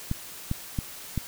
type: clicks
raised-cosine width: 5 ms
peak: -14 dBFS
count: 4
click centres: 0.114 / 0.514 / 0.788 / 1.177 s
effects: white hiss -42 dBFS RMS until 1.27 s